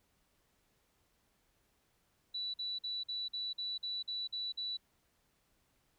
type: tone bursts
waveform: sine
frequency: 3951 Hz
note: B7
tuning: in tune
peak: -36 dBFS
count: 10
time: 2.34-4.772 s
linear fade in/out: 10 ms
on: 200 ms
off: 48 ms
effects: pink hiss -75 dBFS RMS until 5.98 s